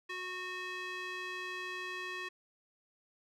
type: tone with band-pass filter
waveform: square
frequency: 366.5 Hz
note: F#4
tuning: 16 cents flat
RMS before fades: -41 dBFS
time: 0.09-2.29 s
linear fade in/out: 10 ms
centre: 2200 Hz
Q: 1.7
effects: none